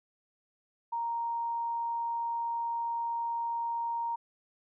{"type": "tone", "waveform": "sine", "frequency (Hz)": 932.3, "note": "A#5", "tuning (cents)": 0, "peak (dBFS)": -30, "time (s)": [0.92, 4.16], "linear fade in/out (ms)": 10, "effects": []}